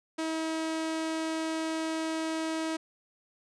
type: tone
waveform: sawtooth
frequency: 320.6 Hz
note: E4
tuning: 48 cents flat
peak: -26 dBFS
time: 0.18-2.77 s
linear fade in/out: 10 ms
effects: resampled to 22050 Hz